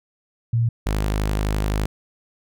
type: tone pair in turn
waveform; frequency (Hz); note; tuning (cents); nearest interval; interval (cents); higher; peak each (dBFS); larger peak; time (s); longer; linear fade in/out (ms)
sine / sawtooth; 116.2 / 51.76; A#2 / G#1; -5 / -5; octave + major second; 1400; first; -16; neither; 0.53-0.69 / 0.86-1.86; second; 5
effects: none